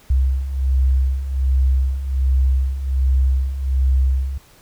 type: beating tone pair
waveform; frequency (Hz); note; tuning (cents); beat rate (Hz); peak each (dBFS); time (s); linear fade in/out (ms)
sine; 65 / 66.3; C2 / C2; -11 / +23; 1.3; -20 / -15; 0.1-4.38; 5
effects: tanh soft clip ceiling -7 dBFS + pink hiss -50 dBFS RMS until 4.61 s